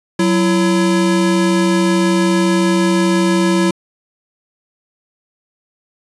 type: tone pair together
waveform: square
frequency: 185.9 / 335.9 Hz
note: F#3 / E4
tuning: +8 / +33 cents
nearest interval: minor seventh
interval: 1025 cents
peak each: -15 dBFS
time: 0.19-3.71 s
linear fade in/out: 5 ms
effects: resampled to 24000 Hz